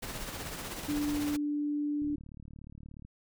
pink noise with tremolo, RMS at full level -38 dBFS, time 0.02-1.37 s, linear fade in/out 10 ms, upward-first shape sine, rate 16 Hz, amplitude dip 40%
sine tone, 293.7 Hz, D4, in tune, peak -29 dBFS, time 0.88-2.16 s, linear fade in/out 10 ms
click train, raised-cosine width 5 ms, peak -36 dBFS, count 39, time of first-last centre 2.02-3.05 s, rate 36.9 Hz
effects none

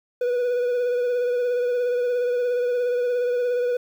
triangle tone with vibrato, 490 Hz, B4, 14 cents flat, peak -18 dBFS, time 0.21-3.77 s, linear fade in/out 5 ms, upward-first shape triangle, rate 17 Hz, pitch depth 35 cents each way, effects 9-bit

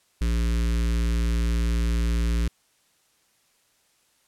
square tone with notch filter, 57.4 Hz, A#1, 26 cents flat, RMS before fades -23 dBFS, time 0.21-2.48 s, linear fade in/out 5 ms, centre 740 Hz, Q 0.64, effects white hiss -65 dBFS RMS until 4.27 s + low-pass 11000 Hz 12 dB/octave

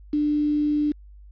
sine tone with quantisation, 296.9 Hz, D4, 19 cents sharp, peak -19 dBFS, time 0.13-0.92 s, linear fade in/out 5 ms, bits 7, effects added 50 Hz sine -43 dBFS peak until 1.31 s + resampled to 11025 Hz

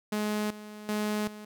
sawtooth tone with tremolo, 211 Hz, G#3, 28 cents sharp, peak -24 dBFS, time 0.12-1.45 s, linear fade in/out 5 ms, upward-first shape square, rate 1.3 Hz, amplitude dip 80%, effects none

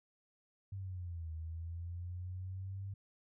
sine linear two-way sweep, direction down then up, 98.9 to 79.4 to 98.9 Hz, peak -40 dBFS, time 0.72-2.94 s, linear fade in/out 5 ms, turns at 1.32 s, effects none

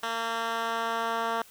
10% pulse tone with band-pass filter sweep, 228.7 Hz, A#3, 33 cents flat, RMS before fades -30 dBFS, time 0.03-1.42 s, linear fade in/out 2 ms, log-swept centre 2000 to 1100 Hz, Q 0.75, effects white hiss -54 dBFS RMS until 1.5 s

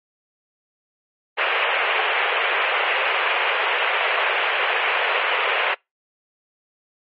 white band-pass noise, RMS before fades -21 dBFS, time 1.37-5.75 s, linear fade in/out 20 ms, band 420 to 2900 Hz, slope 48 dB/octave, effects noise-tail reverb RT60 0.2 s tail -26 dB re dry + MP3 32 kbps

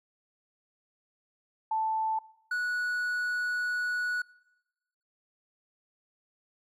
sine / triangle tone pair in turn, 880 / 1468.5 Hz, A5 / F#6, 0 / -13 cents, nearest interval major sixth, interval 887 cents, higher second, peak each -26 dBFS, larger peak neither, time 1.71-2.19 / 2.51-4.22 s, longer second, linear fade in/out 5 ms, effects noise-tail reverb RT60 1.0 s tail -22 dB re dry

